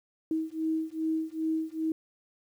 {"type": "beating tone pair", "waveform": "sine", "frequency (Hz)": [317.7, 320.2], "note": ["D#4", "D#4"], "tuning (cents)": [36, 50], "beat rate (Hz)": 2.5, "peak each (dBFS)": -31, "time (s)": [0.31, 1.92], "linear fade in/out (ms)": 2, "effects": ["10-bit"]}